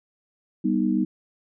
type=chord; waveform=sine; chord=G augmented; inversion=none; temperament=equal with one note detuned; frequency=196 / 244.7 / 311.1 Hz; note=G3 / B3 / D#4; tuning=0 / -16 / 0 cents; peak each=-24 dBFS; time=0.64-1.05 s; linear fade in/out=10 ms; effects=none